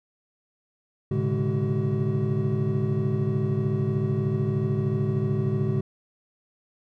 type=tone cluster; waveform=triangle; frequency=108.5 / 131.6 / 144.9 / 208.2 / 378.9 Hz; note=A2 / C3 / D3 / G#3 / F#4; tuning=-24 / +10 / -23 / +5 / +41 cents; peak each=-26 / -28 / -25 / -28 / -28 dBFS; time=1.11-5.81 s; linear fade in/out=5 ms; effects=none